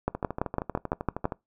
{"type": "two click trains", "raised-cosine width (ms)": 1, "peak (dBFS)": [-17, -11], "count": [16, 8], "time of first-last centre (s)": [[0.15, 1.322], [0.08, 1.254]], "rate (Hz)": [12.8, 5.96], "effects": ["noise-tail reverb RT60 0.2 s tail -23 dB re dry"]}